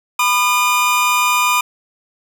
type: tone cluster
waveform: square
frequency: 991 / 1216 / 2432 Hz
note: B5 / D#6 / D#7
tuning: +6 / -40 / -40 cents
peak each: -18 dBFS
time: 0.19-1.61 s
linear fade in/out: 5 ms
effects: none